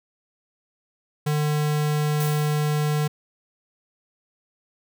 square tone, 150 Hz, D3, 37 cents sharp, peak -21 dBFS, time 1.26-3.08 s, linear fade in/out 10 ms
blue noise with exponential decay, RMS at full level -31 dBFS, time 2.2-2.94 s, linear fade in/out 5 ms, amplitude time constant 160 ms
effects none

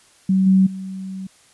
sine tone with level steps, 190 Hz, F#3, 46 cents sharp, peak -13 / -10 / -27 dBFS, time 0.29-1.27 s, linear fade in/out 5 ms, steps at 0.46 / 0.66 s, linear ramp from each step 10 ms, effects white hiss -53 dBFS RMS until 1.53 s + resampled to 24000 Hz

